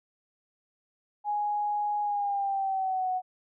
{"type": "tone with pitch glide", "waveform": "sine", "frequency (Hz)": [830.6, 740], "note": ["G#5", "F#5"], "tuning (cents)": [0, 0], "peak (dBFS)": -26, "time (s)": [1.24, 3.22], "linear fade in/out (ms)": 50, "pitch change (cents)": -200, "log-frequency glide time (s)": [2.02, 3.1], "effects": []}